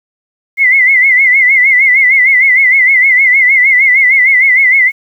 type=tone with vibrato; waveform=sine; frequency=2079 Hz; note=C7; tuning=12 cents flat; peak=-4 dBFS; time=0.57-4.92 s; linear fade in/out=50 ms; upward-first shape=sine; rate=6.5 Hz; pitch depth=97 cents each way; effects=7-bit